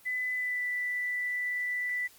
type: tone with pitch glide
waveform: sine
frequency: 2004 to 1978.7 Hz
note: B6 to B6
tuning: +25 to +3 cents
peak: -29 dBFS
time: 0.05-2.08 s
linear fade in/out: 20 ms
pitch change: -22 cents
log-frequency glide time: 0.34-0.64 s
effects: white hiss -57 dBFS RMS until 2.18 s + Opus 24 kbps